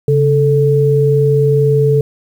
sine tone pair together, 138.72 / 438.9 Hz, C#3 / A4, +2 / -4 cents, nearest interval octave + minor sixth, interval 1994 cents, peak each -11 dBFS, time 0.08-2.01 s, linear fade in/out 2 ms, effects 7-bit

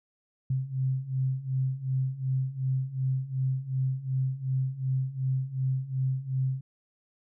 sine beating tone pair, 130 / 132.7 Hz, C3 / C3, -11 / +25 cents, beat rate 2.7 Hz, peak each -31 / -28 dBFS, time 0.5-6.61 s, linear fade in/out 5 ms, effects none

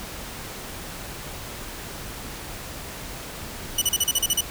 15% pulse tone bursts, 2960 Hz, F#7, in tune, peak -11 dBFS, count 9, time 3.78-4.409 s, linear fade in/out 5 ms, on 37 ms, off 37 ms, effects pink hiss -36 dBFS RMS until 4.5 s

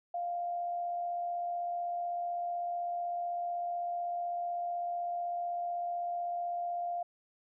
sine tone with amplitude modulation, 698.5 Hz, F5, in tune, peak -31 dBFS, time 0.14-7.03 s, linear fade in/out 5 ms, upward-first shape sine, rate 75.9 Hz, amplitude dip 30%, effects none

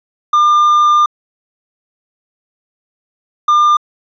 triangle tone pair in turn, 1201 / 1201 Hz, D6 / D6, +38 / +38 cents, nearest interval unison, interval 0 cents, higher neither, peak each -5 dBFS, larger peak neither, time 0.33-1.06 / 3.48-3.77 s, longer first, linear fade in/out 5 ms, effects resampled to 16000 Hz

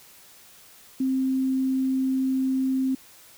sine tone, 263.1 Hz, C4, 10 cents sharp, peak -21 dBFS, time 1-2.95 s, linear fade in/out 5 ms, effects white hiss -51 dBFS RMS until 3.37 s

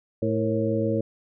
harmonic tone with a mistuned harmonic, 109.6 Hz, A2, 6 cents flat, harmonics 1 / 2 / 3 / 4 / 5, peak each -28 / -28 / -28 / -28 / -28 dBFS, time 0.22-1.01 s, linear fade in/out 5 ms, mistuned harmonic 4, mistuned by +89 cents, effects none

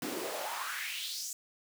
pink noise with high-pass filter sweep, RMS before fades -38 dBFS, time 0.02-1.33 s, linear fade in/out 2 ms, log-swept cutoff 230 to 7200 Hz, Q 3.8, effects none

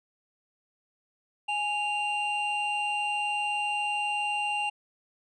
triangle tone pair together, 830.6 / 2777 Hz, G#5 / F7, 0 / -10 cents, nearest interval octave + major sixth, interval 2090 cents, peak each -28 dBFS, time 1.48-4.7 s, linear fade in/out 10 ms, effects resampled to 22050 Hz

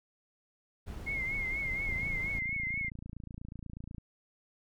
brown noise, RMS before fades -41 dBFS, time 0.86-2.4 s, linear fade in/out 20 ms
sine tone with vibrato, 2138 Hz, C7, 37 cents sharp, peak -32 dBFS, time 1.06-2.9 s, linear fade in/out 20 ms, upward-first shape triangle, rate 4.2 Hz, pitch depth 72 cents each way
click train, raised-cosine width 5 ms, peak -31 dBFS, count 60, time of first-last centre 1.89-3.982 s, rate 28.2 Hz
effects none

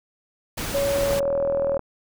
pink noise, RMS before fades -29 dBFS, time 0.57-1.2 s, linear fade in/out 10 ms
sine tone with pitch glide, 560 to 556.1 Hz, C#5 to C#5, +18 to +5 cents, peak -20 dBFS, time 0.74-1.78 s, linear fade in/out 10 ms, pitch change -13 cents, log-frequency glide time 0.91-1.61 s
click train, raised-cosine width 1 ms, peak -17 dBFS, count 35, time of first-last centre 0.96-1.793 s, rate 40.8 Hz
effects none

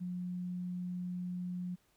sine tone, 179.3 Hz, F3, 46 cents sharp, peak -36 dBFS, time 0-1.76 s, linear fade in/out 20 ms, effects pink hiss -72 dBFS RMS until 1.96 s

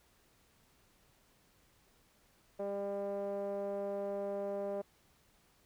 5% pulse tone with low-pass filter, 200 Hz, G3, 35 cents sharp, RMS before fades -38 dBFS, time 2.59-4.82 s, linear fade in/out 10 ms, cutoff 540 Hz, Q 5.2, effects pink hiss -69 dBFS RMS until 5.65 s

